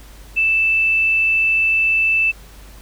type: tone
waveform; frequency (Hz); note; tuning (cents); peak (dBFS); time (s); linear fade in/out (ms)
sine; 2643; E7; +4; -13; 0.36-2.32; 20
effects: added 50 Hz sine -39 dBFS peak until 2.81 s + pink hiss -45 dBFS RMS until 2.81 s